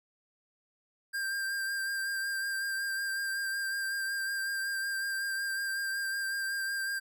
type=tone with vibrato; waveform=square; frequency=1589 Hz; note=G6; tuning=23 cents sharp; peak=-32 dBFS; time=1.13-7 s; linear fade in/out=20 ms; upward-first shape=sine; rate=5.4 Hz; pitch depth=22 cents each way; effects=none